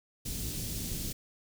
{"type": "band-stop noise", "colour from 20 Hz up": "pink", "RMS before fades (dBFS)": -36, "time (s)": [0.25, 1.13], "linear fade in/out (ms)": 10, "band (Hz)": [250, 4600], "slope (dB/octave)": 12, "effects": []}